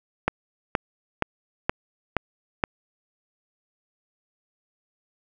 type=click train; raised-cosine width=0.5 ms; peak=-5 dBFS; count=6; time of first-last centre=0.28-2.638 s; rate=2.12 Hz; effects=none